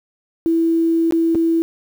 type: tone with dropouts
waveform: sine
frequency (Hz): 330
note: E4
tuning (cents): +2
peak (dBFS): -13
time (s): 0.46-1.62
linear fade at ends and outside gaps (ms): 0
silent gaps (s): 1.109-1.123 / 1.348-1.354
effects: 7-bit